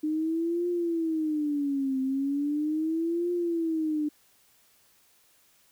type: tone with vibrato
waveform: sine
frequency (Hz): 304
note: D#4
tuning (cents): -40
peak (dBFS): -25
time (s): 0.03-4.09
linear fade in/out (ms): 10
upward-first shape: triangle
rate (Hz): 0.38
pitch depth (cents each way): 260
effects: white hiss -63 dBFS RMS until 5.71 s